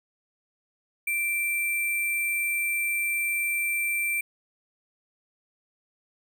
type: tone with sample-and-hold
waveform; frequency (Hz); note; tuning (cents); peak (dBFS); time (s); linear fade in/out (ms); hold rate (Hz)
sine; 2349; D7; 0; -24; 1.07-4.21; 5; 11025
effects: none